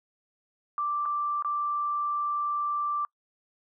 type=tone with dropouts; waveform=sine; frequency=1174.7 Hz; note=D6; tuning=in tune; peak=-26 dBFS; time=0.78-3.05 s; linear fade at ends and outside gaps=1 ms; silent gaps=1.055-1.059 / 1.424-1.447 s; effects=noise-tail reverb RT60 0.1 s tail -26 dB re dry